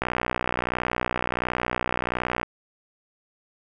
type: click train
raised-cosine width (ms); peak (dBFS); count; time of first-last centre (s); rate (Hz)
0.5; -9; 149; 0.02-2.43; 61.4
effects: none